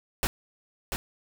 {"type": "noise with echo", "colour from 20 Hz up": "pink", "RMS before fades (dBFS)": -26, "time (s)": [0.23, 0.27], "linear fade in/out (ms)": 0, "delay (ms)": 690, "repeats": 1, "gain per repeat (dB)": -5, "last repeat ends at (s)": 0.96, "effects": []}